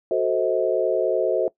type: chord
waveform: sine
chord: F# diminished seventh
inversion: none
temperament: equal with one note detuned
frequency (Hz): 370 / 440 / 523.3 / 637.9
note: F#4 / A4 / C5 / Eb5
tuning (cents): 0 / 0 / 0 / +43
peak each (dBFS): -24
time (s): 0.11-1.48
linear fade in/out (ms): 2
effects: noise-tail reverb RT60 0.1 s tail -20 dB re dry